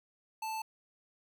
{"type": "tone", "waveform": "square", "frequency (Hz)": 880, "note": "A5", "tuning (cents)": 0, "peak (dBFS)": -36, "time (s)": [0.42, 0.62], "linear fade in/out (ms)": 5, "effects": []}